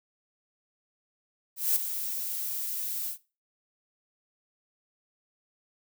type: noise with ADSR envelope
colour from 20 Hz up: violet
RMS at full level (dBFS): -23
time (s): 1.56-3.18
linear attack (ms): 200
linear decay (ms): 9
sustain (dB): -10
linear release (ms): 98
effects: noise-tail reverb RT60 0.3 s tail -18 dB re dry